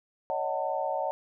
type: chord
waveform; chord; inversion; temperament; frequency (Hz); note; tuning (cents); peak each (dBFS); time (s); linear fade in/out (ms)
sine; D# half-diminished seventh; third; just; 560 / 622.3 / 746.7 / 896; C#5 / D#5 / F#5 / A5; +18 / 0 / +16 / +31; -33; 0.3-1.11; 0
effects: none